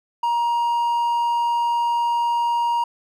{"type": "tone", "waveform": "triangle", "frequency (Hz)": 944, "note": "A#5", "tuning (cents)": 22, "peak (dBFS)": -16, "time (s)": [0.23, 2.84], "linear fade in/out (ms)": 5, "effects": []}